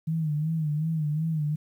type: tone with vibrato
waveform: sine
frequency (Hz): 155.56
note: D#3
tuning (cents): 0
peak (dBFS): -24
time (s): 0.07-1.56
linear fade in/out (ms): 10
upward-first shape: sine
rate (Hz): 2.7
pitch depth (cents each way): 83
effects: 10-bit